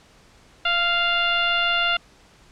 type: tone with frequency modulation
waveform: sine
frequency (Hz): 2093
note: C7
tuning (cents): 0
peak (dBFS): -18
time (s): 0.65-1.97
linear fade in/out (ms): 5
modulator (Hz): 702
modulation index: 1.9
effects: pink hiss -53 dBFS RMS until 2.51 s + low-pass 7000 Hz 12 dB/octave